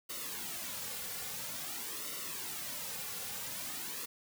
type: noise with flanger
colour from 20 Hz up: white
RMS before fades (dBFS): -41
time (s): 0.09-4.06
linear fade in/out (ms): 10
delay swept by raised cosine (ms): 1.2 to 3.2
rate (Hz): 0.49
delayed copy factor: -0.7
effects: none